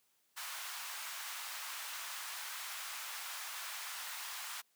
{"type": "high-pass noise", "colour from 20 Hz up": "pink", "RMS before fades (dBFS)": -44, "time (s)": [0.36, 4.62], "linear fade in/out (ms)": 20, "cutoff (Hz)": 960, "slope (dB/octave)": 24, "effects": ["white hiss -75 dBFS RMS until 4.75 s", "high-pass 150 Hz 12 dB/octave"]}